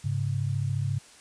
sine tone pair together, 102.5 / 136.82 Hz, G#2 / C#3, -22 / -22 cents, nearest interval perfect fourth, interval 500 cents, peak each -28 / -28 dBFS, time 0.04-0.99 s, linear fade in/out 10 ms, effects white hiss -52 dBFS RMS until 1.2 s + resampled to 22050 Hz

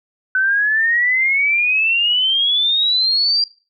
sine exponential sweep, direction up, 1509 to 4784 Hz, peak -13 dBFS, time 0.35-3.44 s, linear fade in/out 2 ms, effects noise-tail reverb RT60 0.4 s tail -24 dB re dry

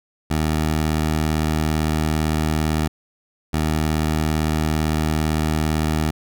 15% pulse tone pair in turn, 77.78 / 77.78 Hz, D#2 / D#2, 0 / 0 cents, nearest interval unison, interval 0 cents, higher neither, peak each -12 dBFS, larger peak neither, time 0.3-2.88 / 3.53-6.11 s, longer neither, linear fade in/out 10 ms, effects none

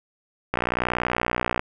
click train, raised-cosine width 0.5 ms, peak -7 dBFS, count 65, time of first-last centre 0.54-1.594 s, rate 60.7 Hz, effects none

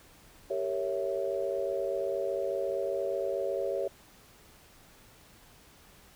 sine chord, G diminished seventh, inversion none, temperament equal with one note detuned, 392 / 460.3 / 554.4 / 659.3 Hz, G4 / Bb4 / Db5 / Fb5, 0 / -22 / 0 / 0 cents, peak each -34 / -37 / -32 / -37 dBFS, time 0.5-3.88 s, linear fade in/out 5 ms, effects pink hiss -57 dBFS RMS until 6.15 s

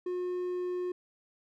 triangle tone, 360.1 Hz, F#4, 47 cents flat, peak -29 dBFS, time 0.06-0.92 s, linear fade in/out 5 ms, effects none

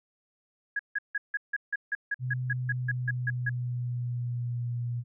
sine tone bursts, 1661.2 Hz, G#6, in tune, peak -26 dBFS, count 15, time 0.76-3.495 s, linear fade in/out 5 ms, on 33 ms, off 160 ms
sine tone with pitch glide, 126.4 to 120.2 Hz, B2 to B2, +41 to -46 cents, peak -29 dBFS, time 2.19-5.04 s, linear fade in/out 50 ms, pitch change -87 cents, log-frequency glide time 2.41-4.67 s
effects none

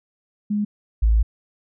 sine tone pair in turn, 207.7 / 55.01 Hz, G#3 / A1, 0 / 0 cents, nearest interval octave + major seventh, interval 2300 cents, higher first, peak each -19 / -13 dBFS, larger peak second, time 0.5-0.65 / 1.02-1.23 s, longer second, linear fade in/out 10 ms, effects none

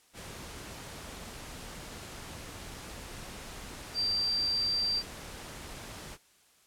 sine tone in noise, 4699 Hz, D8, in tune, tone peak -27 dBFS, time 3.94-5.03 s, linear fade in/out 50 ms, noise pink, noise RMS -44 dBFS, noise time 0.13-6.18 s, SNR +14 dB, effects white hiss -64 dBFS RMS until 6.66 s + low-pass 11000 Hz 12 dB/octave

